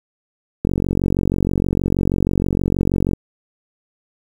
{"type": "click train", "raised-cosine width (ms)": 3, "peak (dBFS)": -5, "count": 116, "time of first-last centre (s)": [0.65, 3.134], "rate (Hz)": 46.3, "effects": ["7-bit"]}